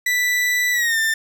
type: tone with pitch glide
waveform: 40% pulse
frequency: 1975.5 to 1790.7 Hz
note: B6 to A6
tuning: 0 to +30 cents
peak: -16 dBFS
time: 0.06-1.14 s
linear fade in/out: 5 ms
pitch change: -170 cents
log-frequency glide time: 0.72-0.98 s
effects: none